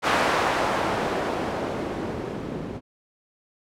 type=noise with low-pass filter sweep; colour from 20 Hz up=blue; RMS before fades=-26 dBFS; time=0.02-2.81 s; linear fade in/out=50 ms; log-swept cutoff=1100 to 250 Hz; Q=0.84; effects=none